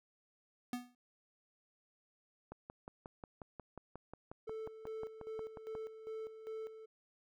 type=tone with exponential decay; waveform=square; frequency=245.8 Hz; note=B3; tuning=8 cents flat; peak=-35 dBFS; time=0.73-0.95 s; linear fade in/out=2 ms; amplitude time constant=47 ms
type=click train; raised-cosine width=1 ms; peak=-33 dBFS; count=19; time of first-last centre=2.52-5.752 s; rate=5.57 Hz
type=tone with tremolo; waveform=triangle; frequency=440.6 Hz; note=A4; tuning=2 cents sharp; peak=-39 dBFS; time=4.47-6.86 s; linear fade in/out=10 ms; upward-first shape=square; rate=2.5 Hz; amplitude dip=65%
effects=none